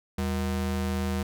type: ring-modulated tone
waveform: square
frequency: 138.8 Hz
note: C#3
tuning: 3 cents sharp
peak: -24 dBFS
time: 0.18-1.23 s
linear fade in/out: 5 ms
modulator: 58.5 Hz
effects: none